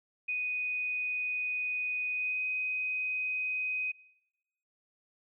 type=tone with pitch glide; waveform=sine; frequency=2489 to 2509 Hz; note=D#7 to D#7; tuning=0 to +14 cents; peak=-30 dBFS; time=0.28-3.92 s; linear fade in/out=10 ms; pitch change=+14 cents; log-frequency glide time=2.11-2.44 s; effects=noise-tail reverb RT60 1.0 s tail -23 dB re dry